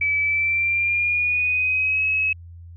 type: tone with pitch glide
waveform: sine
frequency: 2300 to 2567 Hz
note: D7 to E7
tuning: -37 to -47 cents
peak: -18 dBFS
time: 0.01-2.33 s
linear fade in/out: 5 ms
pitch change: +190 cents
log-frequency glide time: 0.21-2.04 s
effects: added 85 Hz sine -38 dBFS peak until 2.76 s